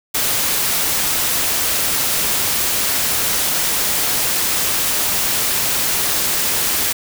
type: noise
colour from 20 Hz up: white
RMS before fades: -18 dBFS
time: 0.14-6.93 s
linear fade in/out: 10 ms
effects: none